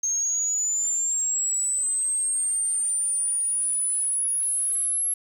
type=linear sweep; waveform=sine; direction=up; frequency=6400 to 11175 Hz; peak=-22 dBFS; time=0.03-5.14 s; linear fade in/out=5 ms; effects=8-bit